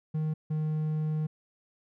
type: tone pair in turn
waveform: triangle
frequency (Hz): 155.56 / 154.69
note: D#3 / D#3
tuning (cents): 0 / -10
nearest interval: unison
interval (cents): 10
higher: first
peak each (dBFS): -25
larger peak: neither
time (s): 0.14-0.34 / 0.5-1.27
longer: second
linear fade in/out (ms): 10
effects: none